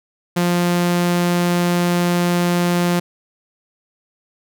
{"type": "tone", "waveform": "sawtooth", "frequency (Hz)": 175.2, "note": "F3", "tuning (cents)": 6, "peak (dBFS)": -11, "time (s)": [0.36, 3], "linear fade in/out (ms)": 10, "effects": []}